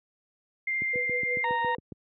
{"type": "tone with vibrato", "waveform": "sine", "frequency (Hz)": 2100, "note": "C7", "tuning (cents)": 6, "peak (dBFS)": -26, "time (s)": [0.67, 1.45], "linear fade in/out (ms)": 5, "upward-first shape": "square", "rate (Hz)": 14, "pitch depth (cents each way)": 8}
{"type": "click train", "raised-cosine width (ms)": 3, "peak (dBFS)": -25, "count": 9, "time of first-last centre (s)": [0.82, 1.922], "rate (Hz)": 7.26}
{"type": "tone with tremolo", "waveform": "sine", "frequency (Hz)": 493.9, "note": "B4", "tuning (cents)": 0, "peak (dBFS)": -29, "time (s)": [0.93, 1.77], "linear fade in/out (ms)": 10, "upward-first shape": "triangle", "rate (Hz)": 5.6, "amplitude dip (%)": 95}
{"type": "harmonic tone", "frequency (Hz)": 930, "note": "A#5", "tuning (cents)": -4, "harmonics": [1, 2, 3, 4], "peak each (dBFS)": [-26, -31, -44, -46], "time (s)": [1.44, 1.75], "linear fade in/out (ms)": 2}
{"effects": ["high-pass 100 Hz 12 dB/octave"]}